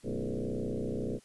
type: tone with frequency modulation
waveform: sine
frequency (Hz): 109.3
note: A2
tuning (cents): -11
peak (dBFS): -31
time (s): 0.03-1.2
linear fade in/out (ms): 50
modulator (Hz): 61.5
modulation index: 6.8
effects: white hiss -62 dBFS RMS until 1.24 s + resampled to 24000 Hz